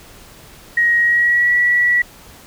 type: tone with pitch glide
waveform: sine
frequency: 1888 to 1942.2 Hz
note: A#6 to B6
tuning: +22 to -29 cents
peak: -11 dBFS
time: 0.77-2.02 s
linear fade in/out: 5 ms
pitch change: +49 cents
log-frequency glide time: 1-1.55 s
effects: pink hiss -42 dBFS RMS until 2.46 s